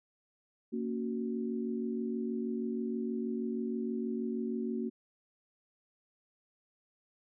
sine chord, F# major, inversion first, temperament just, 231.2 / 277.5 / 370 Hz, A#3 / C#4 / F#4, -14 / +2 / 0 cents, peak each -34 / -40 / -38 dBFS, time 0.72-4.9 s, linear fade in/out 20 ms, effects none

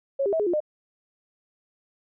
sine tone with pitch steps, 549 / 400 / 646 / 415.9 / 350 / 606 Hz, C#5 / G4 / E5 / G#4 / F4 / D#5, -17 / +35 / -35 / +2 / +4 / -46 cents, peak -21 dBFS, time 0.19-0.604 s, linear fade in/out 10 ms, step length 69 ms, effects none

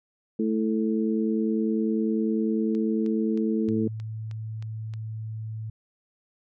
harmonic tone, 110 Hz, A2, in tune, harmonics 2 / 3 / 4, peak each -24 / -28 / -30 dBFS, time 0.39-3.88 s, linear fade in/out 5 ms
click train, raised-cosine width 0.2 ms, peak -30 dBFS, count 8, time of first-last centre 2.75-4.938 s, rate 3.2 Hz
sine tone, 110 Hz, A2, in tune, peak -31 dBFS, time 3.68-5.7 s, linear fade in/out 5 ms
effects none

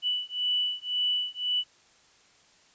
sine beating tone pair, 2966 / 2967.9 Hz, F#7 / F#7, +4 / +5 cents, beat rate 1.9 Hz, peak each -29 / -29 dBFS, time 0.02-1.64 s, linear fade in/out 50 ms, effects white hiss -60 dBFS RMS until 2.74 s + resampled to 16000 Hz

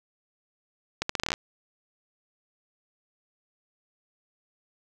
accelerating click train, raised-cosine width 0.2 ms, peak -9 dBFS, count 11, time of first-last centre 1.02-1.339 s, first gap 74 ms, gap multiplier 0.79, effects none

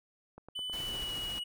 click train, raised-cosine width 1 ms, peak -34 dBFS, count 5, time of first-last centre 0.38-0.804 s, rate 9.44 Hz
triangle tone with pitch glide, 3000 to 2913 Hz, F#7 to F#7, +23 to -28 cents, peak -34 dBFS, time 0.55-1.44 s, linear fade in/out 10 ms, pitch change -51 cents, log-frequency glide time 0.74-1.15 s
pink noise with tremolo, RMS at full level -43 dBFS, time 0.72-1.4 s, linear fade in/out 20 ms, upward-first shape triangle, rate 14 Hz, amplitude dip 25%
effects none

